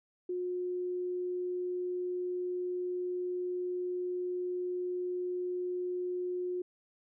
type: tone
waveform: sine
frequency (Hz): 360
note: F#4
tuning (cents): -47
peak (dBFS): -32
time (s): 0.29-6.62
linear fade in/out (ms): 5
effects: none